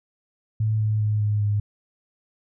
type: tone with pitch steps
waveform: sine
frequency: 108.9 / 107.52 / 106.17 / 104.83 / 103.5 Hz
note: A2 / A2 / G#2 / G#2 / G#2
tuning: -17 / -39 / +39 / +17 / -5 cents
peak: -19 dBFS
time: 0.6-1.6 s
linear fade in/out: 5 ms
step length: 200 ms
effects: none